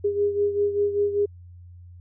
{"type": "beating tone pair", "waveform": "sine", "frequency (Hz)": [407, 412.1], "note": ["G#4", "G#4"], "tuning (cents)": [-35, -13], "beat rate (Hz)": 5.1, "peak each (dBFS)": [-21, -27], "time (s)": [0.04, 1.26], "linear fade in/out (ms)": 10, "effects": ["added 88 Hz sine -42 dBFS peak until 2 s"]}